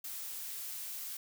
blue noise, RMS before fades -42 dBFS, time 0.04-1.17 s, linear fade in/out 5 ms, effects none

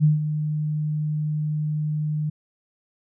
sine tone with ADSR envelope, 152 Hz, D#3, 40 cents flat, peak -12 dBFS, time 0-2.3 s, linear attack 40 ms, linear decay 150 ms, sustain -10 dB, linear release 9 ms, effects none

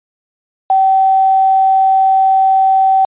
sine tone with quantisation, 768 Hz, G5, 36 cents flat, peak -7 dBFS, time 0.7-3.05 s, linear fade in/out 2 ms, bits 5, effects resampled to 8000 Hz

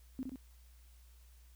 sine tone with echo, 260 Hz, C4, 11 cents flat, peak -36 dBFS, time 0.19-0.23 s, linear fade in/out 0 ms, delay 64 ms, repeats 2, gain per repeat -3 dB, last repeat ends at 0.358 s, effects added 60 Hz sine -57 dBFS peak until 1.55 s + white hiss -69 dBFS RMS until 1.55 s

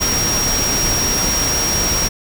sine tone in noise, 5620 Hz, F8, 10 cents sharp, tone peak -17 dBFS, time 0-2.09 s, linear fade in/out 20 ms, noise pink, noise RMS -20 dBFS, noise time 0-2.09 s, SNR 0 dB, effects none

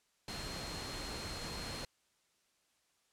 sine tone in noise, 4222 Hz, C8, 15 cents sharp, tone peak -47 dBFS, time 0.28-1.85 s, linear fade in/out 2 ms, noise pink, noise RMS -43 dBFS, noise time 0.28-1.85 s, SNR -7 dB, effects white hiss -75 dBFS RMS until 3.12 s + low-pass 9000 Hz 12 dB/octave

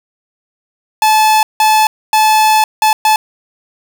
45% pulse tone bursts at uneven times, 866 Hz, A5, 28 cents flat, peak -7 dBFS, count 5, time 1.02-1.43 / 1.6-1.87 / 2.13-2.64 / 2.82-2.93 / 3.05-3.16 s, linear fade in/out 2 ms, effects none

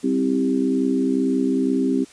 harmonic tone with a mistuned harmonic, 65.8 Hz, C2, 10 cents sharp, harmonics 3 / 4 / 5 / 6, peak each -27 / -19 / -26 / -25 dBFS, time 0.03-2.05 s, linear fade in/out 20 ms, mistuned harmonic 5, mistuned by -19 cents, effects white hiss -48 dBFS RMS until 2.12 s + resampled to 22050 Hz

